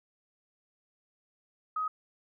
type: tone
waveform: sine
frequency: 1260 Hz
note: D#6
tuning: 21 cents sharp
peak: -29 dBFS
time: 1.76-1.88 s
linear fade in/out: 5 ms
effects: none